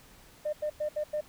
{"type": "tone bursts at uneven times", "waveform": "sine", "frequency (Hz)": 603, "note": "D5", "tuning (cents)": 46, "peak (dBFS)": -27, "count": 5, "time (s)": [[0.45, 0.53], [0.62, 0.7], [0.8, 0.89], [0.96, 1.04], [1.13, 1.21]], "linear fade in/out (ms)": 10, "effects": ["tanh soft clip ceiling -24 dBFS", "pink hiss -56 dBFS RMS until 1.28 s"]}